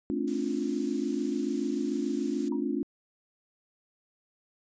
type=chord; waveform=sine; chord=D minor seventh; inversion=second; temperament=equal with one note detuned; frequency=220 / 266.8 / 293.7 / 349.2 Hz; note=A3 / C4 / D4 / F4; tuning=0 / +34 / 0 / 0 cents; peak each=-34 / -32 / -32 / -34 dBFS; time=0.1-2.83 s; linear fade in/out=0 ms
type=noise; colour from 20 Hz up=blue; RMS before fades=-44 dBFS; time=0.27-2.49 s; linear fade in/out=10 ms
type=tone with exponential decay; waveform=sine; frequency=948 Hz; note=A#5; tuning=29 cents sharp; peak=-38 dBFS; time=2.52-2.64 s; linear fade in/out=2 ms; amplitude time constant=25 ms
effects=resampled to 16000 Hz